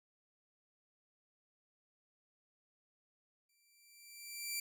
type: tone with exponential growth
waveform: 10% pulse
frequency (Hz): 2347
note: D7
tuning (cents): -2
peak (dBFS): -27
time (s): 3.49-4.6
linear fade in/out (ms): 5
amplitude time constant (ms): 240
effects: none